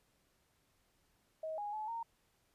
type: tone with pitch steps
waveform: sine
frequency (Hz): 634 / 826 / 859 / 921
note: D#5 / G#5 / A5 / A#5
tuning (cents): +32 / -10 / -42 / -21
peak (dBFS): -38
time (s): 1.43-2.03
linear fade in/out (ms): 5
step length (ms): 150
effects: pink hiss -75 dBFS RMS until 2.54 s + resampled to 32000 Hz